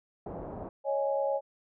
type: low-pass noise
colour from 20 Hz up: white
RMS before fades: -40 dBFS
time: 0.26-0.69 s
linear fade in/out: 2 ms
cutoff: 750 Hz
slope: 24 dB/octave
type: chord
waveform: sine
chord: C# suspended second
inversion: none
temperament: just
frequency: 554.4 / 623.7 / 831.5 Hz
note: C#5 / D#5 / G#5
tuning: 0 / +4 / +2 cents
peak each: -28 / -34 / -34 dBFS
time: 0.84-1.41 s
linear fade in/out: 50 ms
effects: none